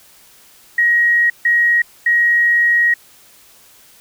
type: tone bursts at uneven times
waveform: sine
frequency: 1892 Hz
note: A#6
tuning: 25 cents sharp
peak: -10 dBFS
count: 3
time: 0.78-1.3 / 1.45-1.82 / 2.06-2.94 s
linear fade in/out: 5 ms
effects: white hiss -47 dBFS RMS until 4 s